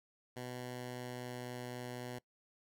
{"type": "tone with pitch glide", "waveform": "10% pulse", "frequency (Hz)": [124.5, 123.71], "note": ["B2", "B2"], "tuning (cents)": [14, 3], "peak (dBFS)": -34, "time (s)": [0.36, 2.19], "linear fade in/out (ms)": 10, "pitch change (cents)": -11, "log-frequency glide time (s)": [0.52, 1.7], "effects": ["noise-tail reverb RT60 0.1 s tail -21 dB re dry"]}